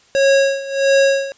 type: tone with tremolo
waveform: square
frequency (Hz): 548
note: C#5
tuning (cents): -20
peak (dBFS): -10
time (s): 0.15-1.32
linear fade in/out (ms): 0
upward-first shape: sine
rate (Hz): 1.5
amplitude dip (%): 85
effects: white hiss -52 dBFS RMS until 1.37 s + resampled to 16000 Hz